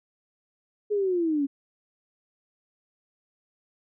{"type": "linear sweep", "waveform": "sine", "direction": "down", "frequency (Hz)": [424.2, 271.2], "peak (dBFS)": -22, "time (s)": [0.9, 1.47], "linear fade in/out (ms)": 20, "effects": []}